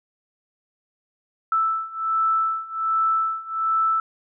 sine beating tone pair, 1318.5 / 1319.8 Hz, E6 / E6, 0 / +2 cents, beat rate 1.3 Hz, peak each -24 / -22 dBFS, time 1.52-4 s, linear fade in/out 2 ms, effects none

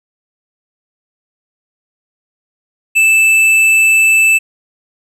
sine tone with hard clipping, 2637 Hz, E7, in tune, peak -8 dBFS, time 2.95-4.39 s, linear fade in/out 20 ms, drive 8 dB, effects none

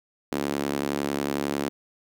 sawtooth tone with high-pass filter, 71 Hz, C#2, 42 cents sharp, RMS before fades -28 dBFS, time 0.32-1.69 s, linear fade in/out 0 ms, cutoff 280 Hz, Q 1.7, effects none

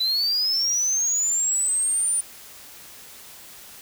sine linear sweep, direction up, 3951 to 9397 Hz, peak -17 dBFS, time 0-2.21 s, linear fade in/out 10 ms, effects tanh soft clip ceiling -19 dBFS + white hiss -44 dBFS RMS until 3.81 s

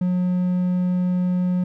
triangle tone, 180.6 Hz, F#3, 42 cents flat, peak -16 dBFS, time 0.01-1.64 s, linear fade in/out 5 ms, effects none

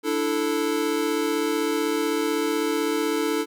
square chord, D suspended second, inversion none, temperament equal, 293.7 / 329.6 / 440 Hz, D4 / E4 / A4, 0 / 0 / 0 cents, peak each -28 / -28 / -26 dBFS, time 0.03-3.46 s, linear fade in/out 50 ms, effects none

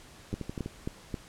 two click trains, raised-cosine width 3 ms, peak -22 / -19 dBFS, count 5 / 4, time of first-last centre 0.33-0.661 / 0.34-1.142 s, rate 12.1 / 3.74 Hz, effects pink hiss -52 dBFS RMS until 1.28 s + low-pass 10000 Hz 12 dB/octave

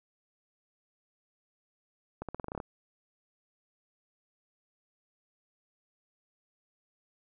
accelerating click train, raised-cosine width 1 ms, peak -23 dBFS, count 10, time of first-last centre 2.22-2.602 s, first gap 67 ms, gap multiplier 0.88, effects none

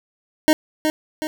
25% pulse tone with echo, 309.9 Hz, D#4, 7 cents flat, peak -7 dBFS, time 0.48-0.53 s, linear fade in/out 0 ms, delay 370 ms, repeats 2, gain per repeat -6 dB, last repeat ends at 1.27 s, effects none

